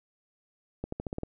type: accelerating click train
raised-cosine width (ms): 2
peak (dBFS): -20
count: 7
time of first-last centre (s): 0.84-1.234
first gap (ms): 84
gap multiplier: 0.9
effects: none